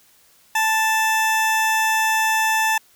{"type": "tone", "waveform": "20% pulse", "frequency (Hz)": 880, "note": "A5", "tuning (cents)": 0, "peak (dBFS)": -12, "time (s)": [0.55, 2.78], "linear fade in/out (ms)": 5, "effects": ["white hiss -55 dBFS RMS until 2.95 s"]}